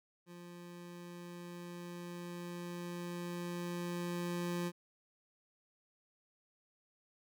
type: tone with level ramp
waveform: 25% pulse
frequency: 174.61 Hz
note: F3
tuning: in tune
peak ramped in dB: -46 to -31 dBFS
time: 0.26-4.72 s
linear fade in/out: 50 ms
effects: none